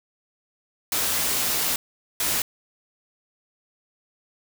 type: noise bursts at uneven times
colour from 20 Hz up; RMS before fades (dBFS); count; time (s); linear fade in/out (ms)
white; -24; 2; 0.92-1.76 / 2.2-2.42; 2
effects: none